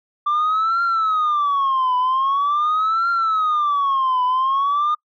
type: tone with vibrato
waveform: sine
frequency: 1174.7 Hz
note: D6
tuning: in tune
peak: -14 dBFS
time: 0.26-4.95 s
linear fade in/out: 10 ms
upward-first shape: triangle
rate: 0.44 Hz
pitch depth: 290 cents each way
effects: noise-tail reverb RT60 0.1 s tail -26 dB re dry + tanh soft clip ceiling -14 dBFS